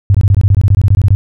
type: tone bursts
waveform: sine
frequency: 98.9 Hz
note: G2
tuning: 16 cents sharp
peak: -4 dBFS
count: 16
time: 0.1-1.15 s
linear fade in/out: 0 ms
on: 45 ms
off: 22 ms
effects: none